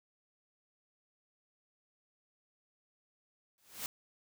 white noise with exponential growth, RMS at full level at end -36 dBFS, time 3.58-3.86 s, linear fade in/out 1 ms, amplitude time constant 59 ms, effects none

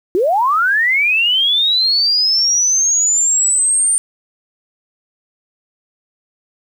sine linear sweep, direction up, 335.6 to 8990 Hz, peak -11 dBFS, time 0.15-3.98 s, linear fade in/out 0 ms, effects 7-bit

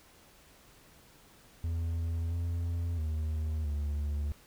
triangle tone with pitch steps, 83.2 / 85.2 / 78 / 73.1 Hz, E2 / F2 / D#2 / D2, +17 / -42 / +5 / -7 cents, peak -28 dBFS, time 1.64-4.32 s, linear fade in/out 0 ms, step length 670 ms, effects pink hiss -59 dBFS RMS until 4.46 s

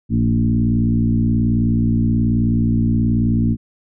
sine tone with frequency modulation, 164.81 Hz, E3, in tune, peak -13 dBFS, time 0.09-3.57 s, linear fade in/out 50 ms, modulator 58.8 Hz, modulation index 1.8, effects none

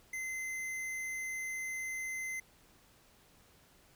sine tone with hard clipping, 2062 Hz, C7, 26 cents flat, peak -38 dBFS, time 0.13-2.4 s, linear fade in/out 5 ms, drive 16 dB, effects pink hiss -64 dBFS RMS until 3.95 s

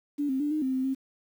sine tone with pitch steps, 289.6 / 264.5 / 293.6 / 307.3 / 262.3 / 260.3 / 266.6 Hz, D4 / C4 / D4 / D#4 / C4 / C4 / C4, -24 / +19 / 0 / -21 / +4 / -9 / +33 cents, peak -25 dBFS, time 0.18-0.95 s, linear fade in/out 20 ms, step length 110 ms, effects 9-bit

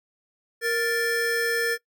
square tone pair together, 466.7 / 1762 Hz, A#4 / A6, +2 / +2 cents, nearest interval octave + major seventh, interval 2300 cents, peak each -26 dBFS, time 0.61-1.78 s, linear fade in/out 50 ms, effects noise-tail reverb RT60 0.1 s tail -20 dB re dry

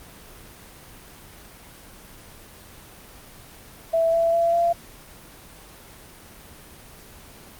sine tone with pitch steps, 659.3 / 667.3 / 675.5 / 683.7 Hz, E5 / E5 / E5 / F5, 0 / +21 / +42 / -37 cents, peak -17 dBFS, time 3.93-4.73 s, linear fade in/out 10 ms, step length 200 ms, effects pink hiss -45 dBFS RMS until 7.59 s + Opus 24 kbps

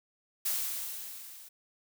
blue noise with level ramp, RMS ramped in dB -30 to -51 dBFS, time 0.45-1.49 s, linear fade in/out 10 ms, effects none

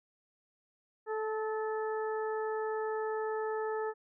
harmonic tone with a mistuned harmonic, 436.3 Hz, A4, 15 cents flat, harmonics 1 / 2 / 3 / 4, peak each -33 / -39 / -43 / -45 dBFS, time 1.06-3.94 s, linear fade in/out 50 ms, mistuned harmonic 3, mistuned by -19 cents, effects none

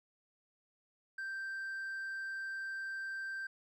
sine tone with hard clipping, 1568 Hz, G6, in tune, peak -39 dBFS, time 1.18-3.47 s, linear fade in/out 5 ms, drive 2 dB, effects none

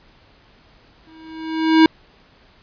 square tone with exponential growth, 319.9 Hz, D#4, 48 cents sharp, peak -7 dBFS, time 1.07-1.86 s, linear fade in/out 2 ms, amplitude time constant 170 ms, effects pink hiss -52 dBFS RMS until 2.62 s + resampled to 11025 Hz

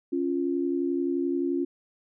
sine tone pair together, 276.3 / 347.8 Hz, C#4 / F4, -6 / -7 cents, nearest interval major third, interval 399 cents, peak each -27 dBFS, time 0.12-1.65 s, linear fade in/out 10 ms, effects none

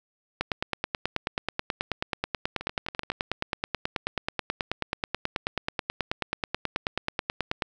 two click trains, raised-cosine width 0.3 ms, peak -10 / -20 dBFS, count 68 / 7, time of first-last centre 0.41-7.622 / 2.61-3.118 s, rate 9.29 / 11.8 Hz, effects none

